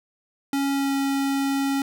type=tone with pitch glide; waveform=square; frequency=277.2 to 275.1 Hz; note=C#4 to C#4; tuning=0 to -13 cents; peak=-22 dBFS; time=0.53-1.82 s; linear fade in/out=2 ms; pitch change=-13 cents; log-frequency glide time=0.72-0.94 s; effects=none